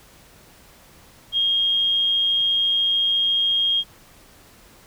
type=tone; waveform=sine; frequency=3243 Hz; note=G#7; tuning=42 cents flat; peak=-17 dBFS; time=1.32-3.84 s; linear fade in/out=50 ms; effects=pink hiss -50 dBFS RMS until 4.86 s